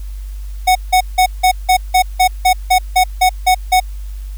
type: tone bursts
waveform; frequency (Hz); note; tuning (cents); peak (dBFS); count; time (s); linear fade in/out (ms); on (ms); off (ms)
square; 740; F#5; 0; -8; 13; 0.67-3.802; 10; 84; 170
effects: added 49 Hz sine -23 dBFS peak until 4.37 s + white hiss -47 dBFS RMS until 4.37 s